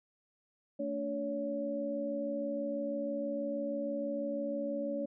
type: tone cluster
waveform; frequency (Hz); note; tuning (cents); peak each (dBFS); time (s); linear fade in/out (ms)
sine; 223.3 / 289.5 / 564; A3 / D4 / C#5; +26 / -25 / +30; -40 / -38 / -35; 0.79-5.06; 10
effects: none